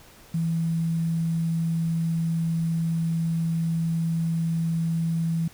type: tone with quantisation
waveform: sine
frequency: 164.81 Hz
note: E3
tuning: in tune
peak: -22 dBFS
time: 0.34-5.48 s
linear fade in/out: 5 ms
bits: 8
effects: pink hiss -51 dBFS RMS until 5.53 s